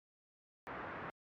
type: low-pass noise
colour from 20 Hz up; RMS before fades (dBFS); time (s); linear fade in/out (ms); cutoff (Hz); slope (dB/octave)
white; -45; 0.67-1.1; 0; 1700; 24
effects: high-pass 80 Hz 12 dB/octave + MP3 96 kbps